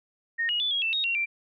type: tone with pitch steps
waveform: sine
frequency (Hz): 1850 / 2889 / 3478 / 3295 / 2666 / 3747 / 2746 / 2356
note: A#6 / F#7 / A7 / G#7 / E7 / A#7 / F7 / D7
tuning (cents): -14 / -42 / -21 / -14 / +19 / +8 / -30 / +5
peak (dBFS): -24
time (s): 0.38-1.26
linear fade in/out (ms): 20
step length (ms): 110
effects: none